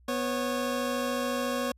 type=tone pair together; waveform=25% pulse; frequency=246.9 / 547.7 Hz; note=B3 / C#5; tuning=0 / -21 cents; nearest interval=octave + major second; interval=1379 cents; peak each=-27 dBFS; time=0.08-1.72 s; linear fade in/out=5 ms; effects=added 61 Hz sine -55 dBFS peak until 1.77 s + resampled to 32000 Hz